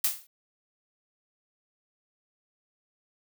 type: noise with exponential decay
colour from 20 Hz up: blue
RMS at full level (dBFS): -21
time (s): 0.04-0.27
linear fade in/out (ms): 5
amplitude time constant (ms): 48
effects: none